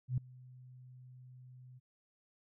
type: tone with ADSR envelope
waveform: sine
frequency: 126.7 Hz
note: B2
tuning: 45 cents sharp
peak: -28 dBFS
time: 0.08-1.8 s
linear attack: 97 ms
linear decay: 4 ms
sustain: -24 dB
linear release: 26 ms
effects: none